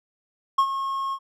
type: tone with ADSR envelope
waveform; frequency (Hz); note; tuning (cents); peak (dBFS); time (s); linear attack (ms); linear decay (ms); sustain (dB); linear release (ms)
triangle; 1085; C#6; -37; -12; 0.58-1.19; 8; 70; -11; 62
effects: none